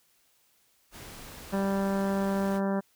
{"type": "noise", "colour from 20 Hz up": "pink", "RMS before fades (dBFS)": -45, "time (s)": [0.91, 2.61], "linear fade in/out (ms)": 50}
{"type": "harmonic tone", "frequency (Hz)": 196, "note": "G3", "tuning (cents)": 0, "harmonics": [1, 2, 3, 4, 5, 6, 7, 8, 9], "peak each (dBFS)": [-27, -34, -33, -39, -39, -45, -45, -45, -48], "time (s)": [1.52, 2.81], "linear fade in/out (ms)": 20}
{"effects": ["white hiss -67 dBFS RMS until 2.95 s"]}